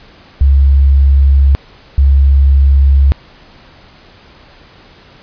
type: tone pair in turn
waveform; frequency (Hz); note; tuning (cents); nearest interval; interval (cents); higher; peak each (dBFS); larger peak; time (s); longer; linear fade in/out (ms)
sine; 68.7 / 68.7; C#2 / C#2; -15 / -15; unison; 0; neither; -4; neither; 0.41-1.55 / 1.98-3.12; neither; 0
effects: pink hiss -41 dBFS RMS until 5.22 s + resampled to 11025 Hz